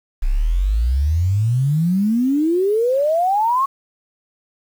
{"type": "exponential sweep", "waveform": "sine", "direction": "up", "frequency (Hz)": [30.87, 1117], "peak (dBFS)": -14, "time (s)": [0.22, 3.66], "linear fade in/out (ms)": 10, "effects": ["7-bit"]}